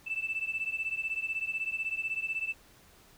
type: beating tone pair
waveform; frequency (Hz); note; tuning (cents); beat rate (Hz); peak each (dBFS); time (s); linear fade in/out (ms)
sine; 2637 / 2653; E7 / E7; 0 / +10; 16; -33 / -34; 0.06-2.54; 20
effects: tanh soft clip ceiling -24 dBFS + pink hiss -59 dBFS RMS until 3.17 s